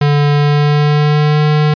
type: tone with pitch glide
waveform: square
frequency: 145.6 to 150.82 Hz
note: D3 to D3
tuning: -15 to +46 cents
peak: -9 dBFS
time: 0.01-1.74 s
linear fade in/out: 5 ms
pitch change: +61 cents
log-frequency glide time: 0.32-1.46 s
effects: resampled to 11025 Hz